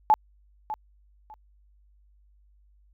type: tone with echo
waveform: sine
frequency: 860 Hz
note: A5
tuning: 40 cents flat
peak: -14 dBFS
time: 0.1-0.14 s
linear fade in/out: 0 ms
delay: 600 ms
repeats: 2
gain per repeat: -14 dB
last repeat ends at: 1.34 s
effects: added 50 Hz sine -57 dBFS peak until 2.93 s